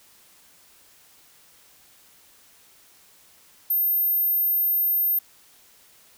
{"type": "tone", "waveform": "sine", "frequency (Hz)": 13170, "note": "G#9", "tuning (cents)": -16, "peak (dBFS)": -19, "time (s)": [3.7, 5.19], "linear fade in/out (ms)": 5, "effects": ["white hiss -55 dBFS RMS until 6.17 s"]}